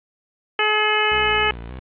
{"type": "harmonic tone", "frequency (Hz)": 426.2, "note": "G#4", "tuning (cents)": 45, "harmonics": [1, 2, 3, 4, 5, 6, 7], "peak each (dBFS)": [-24, -24, -24, -24, -24, -24, -24], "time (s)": [0.59, 1.51], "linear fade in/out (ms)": 2}
{"type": "tone with vibrato", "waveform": "sawtooth", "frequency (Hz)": 60.8, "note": "B1", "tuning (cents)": -26, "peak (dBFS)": -28, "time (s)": [1.11, 1.8], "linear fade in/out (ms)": 10, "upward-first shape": "square", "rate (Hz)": 3.4, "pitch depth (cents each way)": 96}
{"effects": ["resampled to 8000 Hz", "8-bit"]}